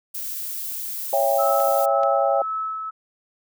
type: noise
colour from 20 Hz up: violet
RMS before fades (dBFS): -30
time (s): 0.14-1.86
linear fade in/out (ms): 10
type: chord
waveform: sine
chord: C# diminished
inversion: none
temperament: just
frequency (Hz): 554.4 / 665.2 / 798.3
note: C#5 / E5 / G5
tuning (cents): 0 / +16 / +31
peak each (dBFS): -21 / -22 / -22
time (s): 1.13-2.42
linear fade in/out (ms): 2
type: tone with tremolo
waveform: sine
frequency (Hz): 1300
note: E6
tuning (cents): -24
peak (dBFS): -23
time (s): 1.38-2.91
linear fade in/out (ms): 20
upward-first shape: sine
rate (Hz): 1.9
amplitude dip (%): 40
type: clicks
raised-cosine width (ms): 0.2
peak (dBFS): -21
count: 2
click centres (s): 1.602 / 2.034
effects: none